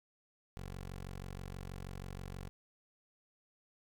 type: tone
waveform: 15% pulse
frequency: 46.25 Hz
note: F#1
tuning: in tune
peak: -37 dBFS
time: 0.57-2.49 s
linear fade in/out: 0 ms
effects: none